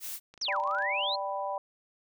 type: noise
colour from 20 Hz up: blue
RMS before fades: -38 dBFS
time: 0-0.2 s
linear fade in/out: 50 ms
type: click train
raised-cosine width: 0.2 ms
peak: -34 dBFS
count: 14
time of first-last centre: 0.34-0.823 s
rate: 26.9 Hz
type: exponential two-way sweep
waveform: sine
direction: down then up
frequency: 6272 to 880 to 4337 Hz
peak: -29 dBFS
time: 0.41-1.16 s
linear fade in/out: 10 ms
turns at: 0.59 s
type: chord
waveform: sine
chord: G major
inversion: second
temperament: equal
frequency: 587.3 / 784 / 987.8 Hz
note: D5 / G5 / B5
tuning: 0 / 0 / 0 cents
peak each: -35 dBFS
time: 0.48-1.58 s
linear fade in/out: 2 ms
effects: none